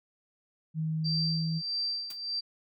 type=tone with pitch glide; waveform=sine; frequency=158.2 to 161.62 Hz; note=D#3 to E3; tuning=+29 to -34 cents; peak=-28 dBFS; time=0.74-1.62 s; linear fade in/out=50 ms; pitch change=+37 cents; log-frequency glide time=1.03-1.29 s
type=tone with tremolo; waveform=sine; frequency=4691 Hz; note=D8; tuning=3 cents flat; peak=-28 dBFS; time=1.04-2.41 s; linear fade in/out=20 ms; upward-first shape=sine; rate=1.6 Hz; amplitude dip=70%
type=noise with exponential decay; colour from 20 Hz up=white; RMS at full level=-40 dBFS; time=2.1-2.19 s; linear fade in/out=5 ms; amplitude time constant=18 ms
effects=none